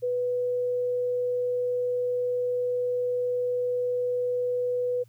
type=tone; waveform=sine; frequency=493.9 Hz; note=B4; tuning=in tune; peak=-24 dBFS; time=0.02-5.04 s; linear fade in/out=20 ms; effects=added 117 Hz sine -53 dBFS peak until 5.08 s + white hiss -68 dBFS RMS until 5.08 s